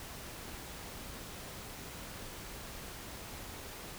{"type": "silence", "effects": ["pink hiss -46 dBFS RMS until 3.98 s"]}